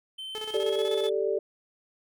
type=tone with pitch glide; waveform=triangle; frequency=3087 to 3465 Hz; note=G7 to A7; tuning=-27 to -27 cents; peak=-34 dBFS; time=0.18-1.1 s; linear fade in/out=10 ms; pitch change=+200 cents; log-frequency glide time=0.46-0.92 s
type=tone with tremolo; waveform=sawtooth; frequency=432.3 Hz; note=A4; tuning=31 cents flat; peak=-30 dBFS; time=0.35-1.09 s; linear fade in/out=0 ms; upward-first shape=square; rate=16 Hz; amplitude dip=65%
type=chord; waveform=sine; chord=G suspended second; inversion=none; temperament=equal; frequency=392 / 440 / 587.3 Hz; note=G4 / A4 / D5; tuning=0 / 0 / 0 cents; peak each=-28 / -28 / -31 dBFS; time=0.54-1.39 s; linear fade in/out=5 ms
effects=none